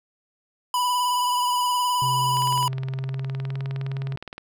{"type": "tone with vibrato", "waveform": "square", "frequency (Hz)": 987.8, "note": "B5", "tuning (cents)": 0, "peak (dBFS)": -21, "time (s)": [0.74, 2.68], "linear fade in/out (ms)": 2, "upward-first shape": "sine", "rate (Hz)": 19, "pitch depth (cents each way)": 27}
{"type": "tone with pitch glide", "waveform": "triangle", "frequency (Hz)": [131.3, 135.3], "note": ["C3", "C#3"], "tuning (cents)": [6, -42], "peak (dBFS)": -24, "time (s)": [2.02, 4.16], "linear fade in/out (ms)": 0, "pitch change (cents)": 52, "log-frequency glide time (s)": [2.45, 3.6]}
{"type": "click train", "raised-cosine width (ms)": 0.3, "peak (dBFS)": -21, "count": 40, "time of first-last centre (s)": [2.37, 4.38], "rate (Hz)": 19.4}
{"effects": []}